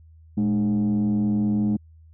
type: tone with frequency modulation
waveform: sine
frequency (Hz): 210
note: G#3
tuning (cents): +19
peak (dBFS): -17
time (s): 0.37-1.77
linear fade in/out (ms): 10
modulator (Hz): 94.6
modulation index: 0.63
effects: tanh soft clip ceiling -17 dBFS + added 80 Hz sine -47 dBFS peak until 2.13 s